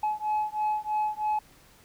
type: beating tone pair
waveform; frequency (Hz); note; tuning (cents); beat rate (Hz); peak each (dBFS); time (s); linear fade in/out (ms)
sine; 850 / 853.1; G#5 / G#5; +40 / +46; 3.1; -27; 0.03-1.39; 5
effects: tanh soft clip ceiling -22 dBFS + pink hiss -57 dBFS RMS until 1.84 s